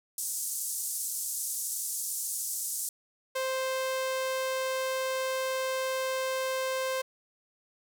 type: band-pass noise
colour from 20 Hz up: white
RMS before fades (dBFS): -34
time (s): 0.18-2.89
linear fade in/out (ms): 2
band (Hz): 6400 to 12000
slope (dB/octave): 24
type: tone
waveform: sawtooth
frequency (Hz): 523.3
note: C5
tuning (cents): 0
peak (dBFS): -25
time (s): 3.35-7.02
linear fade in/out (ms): 10
effects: none